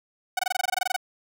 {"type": "tone bursts", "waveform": "sawtooth", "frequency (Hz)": 745, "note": "F#5", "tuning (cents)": 12, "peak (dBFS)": -18, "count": 14, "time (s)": [0.37, 0.964], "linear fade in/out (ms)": 5, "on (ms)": 22, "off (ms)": 22, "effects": []}